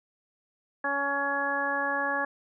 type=harmonic tone; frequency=280.5 Hz; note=C#4; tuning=21 cents sharp; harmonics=1 / 2 / 3 / 4 / 5 / 6; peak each=-38 / -34 / -33 / -33 / -39 / -29 dBFS; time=0.84-2.25 s; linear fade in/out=5 ms; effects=none